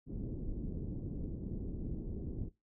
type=low-pass noise; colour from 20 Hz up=pink; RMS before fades=-40 dBFS; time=0.06-2.5 s; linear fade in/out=50 ms; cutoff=350 Hz; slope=24 dB/octave; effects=noise-tail reverb RT60 0.2 s tail -18 dB re dry